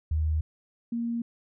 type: tone pair in turn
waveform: sine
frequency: 77.9 / 233.9 Hz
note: D#2 / A#3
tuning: +3 / +6 cents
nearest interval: octave + perfect fifth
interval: 1903 cents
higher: second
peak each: -23 / -27 dBFS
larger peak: first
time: 0.11-0.41 / 0.92-1.22 s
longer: neither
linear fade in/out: 5 ms
effects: none